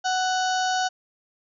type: harmonic tone with a mistuned harmonic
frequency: 744 Hz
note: F#5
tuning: 9 cents sharp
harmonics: 1 / 2 / 4 / 5 / 6 / 7 / 8 / 9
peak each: -23 / -28 / -34 / -37 / -35 / -40 / -36 / -39 dBFS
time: 0.04-0.89 s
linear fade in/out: 20 ms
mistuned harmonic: 8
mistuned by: -39 cents
effects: none